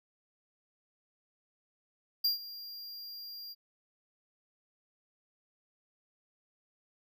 square tone with ADSR envelope, 4780 Hz, D8, 30 cents sharp, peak -25 dBFS, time 2.24-3.55 s, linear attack 9 ms, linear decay 130 ms, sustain -18 dB, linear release 33 ms, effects none

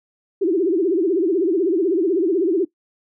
sine tone with vibrato, 356.1 Hz, F4, 34 cents sharp, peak -15 dBFS, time 0.41-2.65 s, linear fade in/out 10 ms, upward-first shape triangle, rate 16 Hz, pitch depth 250 cents each way, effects noise-tail reverb RT60 0.1 s tail -18 dB re dry

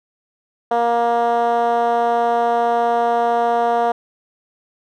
10% pulse tone with band-pass filter, 235.4 Hz, A#3, 17 cents sharp, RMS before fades -17 dBFS, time 0.71-3.92 s, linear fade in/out 5 ms, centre 650 Hz, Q 2.5, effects none

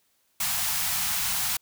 white band-stop noise, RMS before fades -27 dBFS, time 0.4-1.57 s, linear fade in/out 5 ms, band 210 to 680 Hz, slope 96 dB/octave, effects white hiss -69 dBFS RMS until 1.61 s

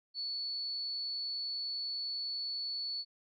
sine tone, 4435 Hz, C#8, in tune, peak -35 dBFS, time 0.14-3.05 s, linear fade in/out 50 ms, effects AAC 32 kbps

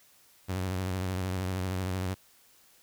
sawtooth tone with vibrato, 93 Hz, F#2, 9 cents sharp, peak -26 dBFS, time 0.48-2.15 s, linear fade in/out 20 ms, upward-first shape sine, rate 13 Hz, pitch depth 67 cents each way, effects white hiss -61 dBFS RMS until 2.82 s

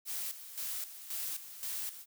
blue noise with tremolo, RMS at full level -38 dBFS, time 0.05-2.06 s, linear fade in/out 50 ms, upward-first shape square, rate 1.9 Hz, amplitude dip 70%, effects none

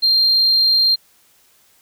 sine tone, 4186 Hz, C8, in tune, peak -10 dBFS, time 0.02-0.96 s, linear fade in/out 20 ms, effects tanh soft clip ceiling -8 dBFS + white hiss -55 dBFS RMS until 1.81 s

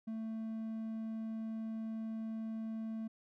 triangle tone, 222.2 Hz, A3, 17 cents sharp, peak -36 dBFS, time 0.07-3.08 s, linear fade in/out 10 ms, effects none

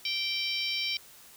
harmonic tone, 779 Hz, G5, 11 cents flat, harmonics 3 / 4 / 5 / 6 / 7, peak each -34 / -34 / -36 / -37 / -36 dBFS, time 0.05-0.97 s, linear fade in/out 2 ms, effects white hiss -53 dBFS RMS until 1.36 s

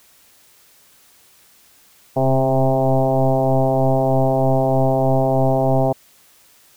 sine tone with frequency modulation, 397.6 Hz, G4, 25 cents sharp, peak -13 dBFS, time 2.16-5.93 s, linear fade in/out 10 ms, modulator 132 Hz, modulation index 3, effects white hiss -52 dBFS RMS until 6.76 s

